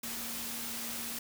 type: tone in noise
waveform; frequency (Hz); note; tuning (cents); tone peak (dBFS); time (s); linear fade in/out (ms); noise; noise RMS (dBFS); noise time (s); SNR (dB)
sine; 233.1; A#3; 0; -47; 0.03-1.19; 5; white; -39; 0.03-1.19; -11
effects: none